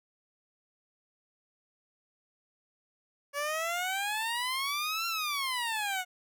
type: exponential two-way sweep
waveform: 15% pulse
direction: up then down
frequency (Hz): 563 to 1375 to 720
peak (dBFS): -24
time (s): 3.33-6.05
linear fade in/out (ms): 50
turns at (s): 5.07
effects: none